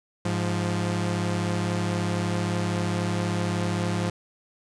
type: tone pair together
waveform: sawtooth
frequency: 103.82 / 174.61 Hz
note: G#2 / F3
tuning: 0 / 0 cents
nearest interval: major sixth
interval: 900 cents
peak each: -23 dBFS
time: 0.25-4.1 s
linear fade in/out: 5 ms
effects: resampled to 22050 Hz + 10-bit

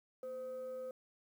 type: tone with frequency modulation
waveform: sine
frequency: 515 Hz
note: C5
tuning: 28 cents flat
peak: -40 dBFS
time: 0.23-0.91 s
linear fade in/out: 2 ms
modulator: 747 Hz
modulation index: 0.25
effects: tanh soft clip ceiling -36 dBFS + 11-bit

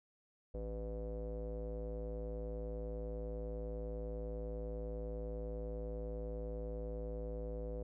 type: tone with low-pass filter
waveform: square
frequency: 55 Hz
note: A1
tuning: in tune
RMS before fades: -42 dBFS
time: 0.54-7.83 s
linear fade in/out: 5 ms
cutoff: 520 Hz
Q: 7.3
effects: none

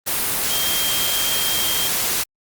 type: tone in noise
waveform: sine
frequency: 3196 Hz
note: G7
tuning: 33 cents sharp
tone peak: -24 dBFS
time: 0.5-1.89 s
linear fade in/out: 20 ms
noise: white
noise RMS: -21 dBFS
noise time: 0.06-2.24 s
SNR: -6 dB
effects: Opus 32 kbps

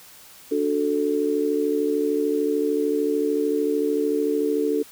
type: chord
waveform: sine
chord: D major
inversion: none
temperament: just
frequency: 293.7 / 367.1 / 440.5 Hz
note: D4 / F#4 / A4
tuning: 0 / -14 / +2 cents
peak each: -24 / -28 / -22 dBFS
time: 0.51-4.83 s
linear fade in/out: 10 ms
effects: white hiss -47 dBFS RMS until 4.91 s

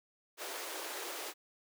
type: high-pass noise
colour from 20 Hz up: pink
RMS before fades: -42 dBFS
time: 0.37-1.34 s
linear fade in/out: 50 ms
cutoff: 340 Hz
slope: 48 dB/octave
effects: none

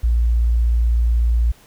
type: tone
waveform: sine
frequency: 58.1 Hz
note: A#1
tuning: 5 cents flat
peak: -13 dBFS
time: 0.03-1.52 s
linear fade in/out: 10 ms
effects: pink hiss -50 dBFS RMS until 1.66 s

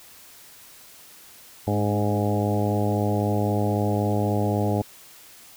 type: harmonic tone with a mistuned harmonic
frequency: 103.83 Hz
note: G#2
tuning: in tune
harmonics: 1 / 2 / 3 / 4 / 5 / 6 / 7 / 8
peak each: -24 / -27 / -29 / -30 / -31 / -32 / -32 / -33 dBFS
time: 1.67-4.82 s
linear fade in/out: 5 ms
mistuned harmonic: 3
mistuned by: -29 cents
effects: white hiss -48 dBFS RMS until 5.56 s

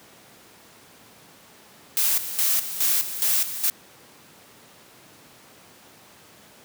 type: noise with tremolo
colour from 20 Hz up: blue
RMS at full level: -21 dBFS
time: 1.97-3.7 s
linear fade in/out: 0 ms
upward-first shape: square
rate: 2.4 Hz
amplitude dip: 70%
effects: pink hiss -50 dBFS RMS until 6.64 s + high-pass 150 Hz 12 dB/octave

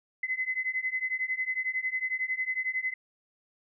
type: beating tone pair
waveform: sine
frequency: 2030 / 2041 Hz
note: B6 / C7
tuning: +47 / -44 cents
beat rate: 11 Hz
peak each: -32 / -31 dBFS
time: 0.23-2.94 s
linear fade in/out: 5 ms
effects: none

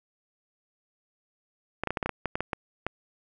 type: clicks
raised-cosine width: 0.5 ms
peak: -13 dBFS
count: 12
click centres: 1.836 / 1.873 / 1.906 / 1.972 / 2.028 / 2.06 / 2.093 / 2.257 / 2.355 / 2.406 / 2.532 / 2.866 s
effects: none

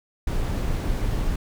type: noise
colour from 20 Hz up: brown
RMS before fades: -24 dBFS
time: 0.27-1.36 s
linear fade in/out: 5 ms
effects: none

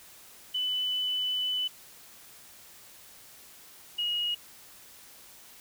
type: tone pair in turn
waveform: sine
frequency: 2998 / 2886 Hz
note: F#7 / F#7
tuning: +22 / -44 cents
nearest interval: minor second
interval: 66 cents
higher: first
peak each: -27 dBFS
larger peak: neither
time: 0.54-1.68 / 3.98-4.35 s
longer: first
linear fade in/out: 10 ms
effects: white hiss -52 dBFS RMS until 5.6 s

